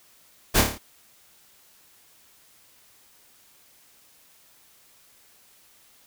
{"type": "noise with echo", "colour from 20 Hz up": "pink", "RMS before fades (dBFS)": -18, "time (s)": [0.54, 0.62], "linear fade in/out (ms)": 20, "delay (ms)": 28, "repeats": 6, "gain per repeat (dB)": -4, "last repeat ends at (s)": 0.788, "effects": ["white hiss -57 dBFS RMS until 6.06 s"]}